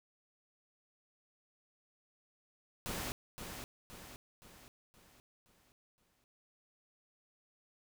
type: noise with echo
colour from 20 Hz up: pink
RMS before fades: -40 dBFS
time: 2.86-3.12 s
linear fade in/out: 0 ms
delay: 520 ms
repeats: 6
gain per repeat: -6 dB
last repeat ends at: 6.24 s
effects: none